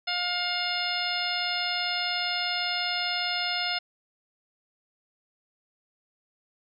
harmonic tone with a mistuned harmonic, 711 Hz, F5, 31 cents sharp, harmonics 1 / 2 / 3 / 4 / 5 / 6 / 7, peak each -34 / -34 / -34 / -34 / -34 / -34 / -34 dBFS, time 0.07-3.79 s, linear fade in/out 10 ms, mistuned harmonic 7, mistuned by +55 cents, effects none

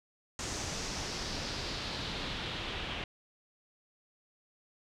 pink noise with low-pass filter sweep, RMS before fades -38 dBFS, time 0.39-3.04 s, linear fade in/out 2 ms, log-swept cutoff 6800 to 3000 Hz, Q 2.6, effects none

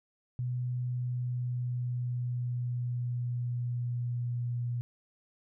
sine tone with pitch glide, 124.1 to 120.71 Hz, B2 to B2, +9 to -39 cents, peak -30 dBFS, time 0.39-4.81 s, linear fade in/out 0 ms, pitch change -48 cents, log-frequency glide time 0.75-4.67 s, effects none

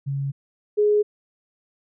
sine tone pair in turn, 138.59 / 417.9 Hz, C#3 / G#4, 0 / +11 cents, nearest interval octave + perfect fifth, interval 1911 cents, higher second, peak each -23 / -15 dBFS, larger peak second, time 0.06-0.32 / 0.77-1.03 s, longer neither, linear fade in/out 20 ms, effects none

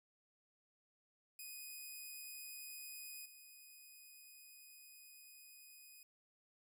5% pulse tone with level steps, 2493 Hz, D#7, 3 cents sharp, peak -39 / -48 dBFS, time 1.39-6.03 s, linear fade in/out 2 ms, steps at 3.25 s, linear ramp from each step 10 ms, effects none

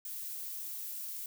violet noise, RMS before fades -41 dBFS, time 0.05-1.26 s, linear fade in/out 2 ms, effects none

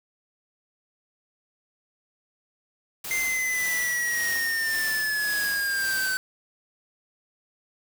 white noise with tremolo, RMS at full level -33 dBFS, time 3.04-6.17 s, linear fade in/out 5 ms, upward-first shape sine, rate 1.8 Hz, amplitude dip 50%
square linear sweep, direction down, 2093 to 1522 Hz, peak -25 dBFS, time 3.11-6.17 s, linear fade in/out 0 ms
effects none

